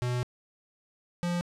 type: tone pair in turn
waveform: square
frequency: 123.47 / 174.61 Hz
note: B2 / F3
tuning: 0 / 0 cents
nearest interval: tritone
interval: 600 cents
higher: second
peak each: -28 dBFS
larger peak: neither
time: 0.02-0.23 / 1.23-1.41 s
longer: first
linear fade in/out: 0 ms
effects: low-pass 9000 Hz 12 dB/octave